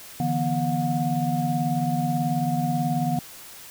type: tone cluster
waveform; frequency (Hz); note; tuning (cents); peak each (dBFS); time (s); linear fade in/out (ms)
sine; 147.8 / 166.2 / 242.9 / 721; D3 / E3 / B3 / F#5; +11 / +15 / -29 / -45; -27; 0.2-3.19; 2
effects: white hiss -43 dBFS RMS until 3.7 s